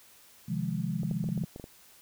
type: chord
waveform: sine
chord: F minor seventh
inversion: second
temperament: equal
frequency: 130.81 / 155.56 / 174.61 / 207.7 Hz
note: C3 / Eb3 / F3 / Ab3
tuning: 0 / 0 / 0 / 0 cents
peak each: -36 / -35 / -33 / -35 dBFS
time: 0.48-1.45 s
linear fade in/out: 10 ms
type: clicks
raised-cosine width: 2 ms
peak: -28 dBFS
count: 9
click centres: 1.033 / 1.112 / 1.241 / 1.289 / 1.377 / 1.437 / 1.561 / 1.598 / 1.641 s
effects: white hiss -57 dBFS RMS until 2.01 s